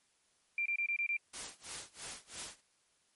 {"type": "tone bursts", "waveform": "sine", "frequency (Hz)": 2369, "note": "D7", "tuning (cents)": 14, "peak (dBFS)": -31, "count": 6, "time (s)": [0.58, 1.167], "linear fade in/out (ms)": 2, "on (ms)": 77, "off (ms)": 25}
{"type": "noise with tremolo", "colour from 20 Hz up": "white", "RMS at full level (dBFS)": -42, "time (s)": [1.33, 2.61], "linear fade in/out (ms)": 10, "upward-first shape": "sine", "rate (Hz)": 3, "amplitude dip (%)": 95}
{"effects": ["white hiss -73 dBFS RMS until 3.15 s", "MP3 48 kbps"]}